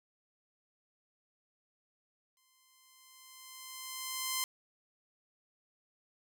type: tone with exponential growth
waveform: 5% pulse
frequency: 1039 Hz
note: C6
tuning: 12 cents flat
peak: -19 dBFS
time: 2.37-4.44 s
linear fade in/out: 1 ms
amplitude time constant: 450 ms
effects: none